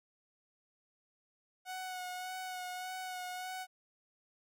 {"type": "tone with vibrato", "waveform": "sawtooth", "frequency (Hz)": 736, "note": "F#5", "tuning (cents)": -9, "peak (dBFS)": -36, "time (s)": [1.65, 3.67], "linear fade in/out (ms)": 50, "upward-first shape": "sine", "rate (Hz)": 1.7, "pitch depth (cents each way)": 23, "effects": []}